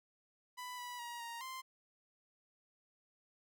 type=tone with pitch steps; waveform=sawtooth; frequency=994 / 981 / 951 / 934 / 1044 Hz; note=B5 / B5 / A#5 / A#5 / C6; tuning=+11 / -12 / +34 / +3 / -4 cents; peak=-40 dBFS; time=0.57-1.62 s; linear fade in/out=20 ms; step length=210 ms; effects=none